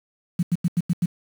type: tone bursts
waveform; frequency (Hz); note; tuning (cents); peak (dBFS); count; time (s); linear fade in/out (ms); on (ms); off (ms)
sine; 173.3; F3; -13; -16; 6; 0.39-1.057; 5; 37; 89
effects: high-pass 100 Hz 12 dB/octave + 7-bit